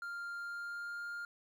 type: tone with pitch glide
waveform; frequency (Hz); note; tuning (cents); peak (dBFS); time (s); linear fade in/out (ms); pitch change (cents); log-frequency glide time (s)
triangle; 1396.9 to 1406.6; F6 to F6; 0 to +12; -38; 0.02-1.25; 2; +12; 0.33-1.03
effects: 12-bit